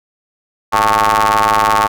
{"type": "ring-modulated tone", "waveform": "sawtooth", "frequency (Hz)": 105.9, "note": "G#2", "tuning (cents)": 34, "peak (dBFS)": -3, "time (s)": [0.72, 1.88], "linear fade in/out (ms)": 20, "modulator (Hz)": 997, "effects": []}